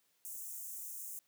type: high-pass noise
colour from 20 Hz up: white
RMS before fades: -45 dBFS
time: 0.25-1.19 s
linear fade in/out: 0 ms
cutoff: 6500 Hz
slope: 48 dB/octave
effects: white hiss -75 dBFS RMS until 1.27 s + high-pass 100 Hz 12 dB/octave